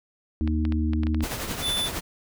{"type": "harmonic tone", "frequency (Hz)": 77.78, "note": "D#2", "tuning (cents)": 0, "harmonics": [1, 3, 4], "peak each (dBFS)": [-23, -28, -29], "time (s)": [0.41, 1.24], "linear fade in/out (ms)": 0}
{"type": "clicks", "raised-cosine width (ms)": 0.3, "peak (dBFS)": -20, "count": 11, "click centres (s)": [0.476, 0.652, 0.723, 0.934, 1.034, 1.069, 1.146, 1.207, 1.319, 1.434, 1.51]}
{"type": "noise with tremolo", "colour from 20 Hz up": "pink", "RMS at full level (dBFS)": -29, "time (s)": [1.22, 2.01], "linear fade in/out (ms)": 20, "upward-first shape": "triangle", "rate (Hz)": 11, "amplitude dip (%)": 55}
{"type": "tone", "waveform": "square", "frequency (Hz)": 3500, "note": "A7", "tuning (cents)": -10, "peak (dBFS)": -25, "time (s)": [1.61, 1.9], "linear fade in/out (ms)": 50}
{"effects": []}